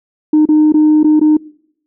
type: tone with dropouts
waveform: sine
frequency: 306.1 Hz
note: D#4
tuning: 28 cents flat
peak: -4 dBFS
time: 0.33-1.37 s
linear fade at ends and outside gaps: 5 ms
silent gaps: 0.455-0.488 / 0.723-0.741 / 1.032-1.043 / 1.196-1.212 s
effects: noise-tail reverb RT60 0.7 s tail -23 dB re dry + tanh soft clip ceiling -3 dBFS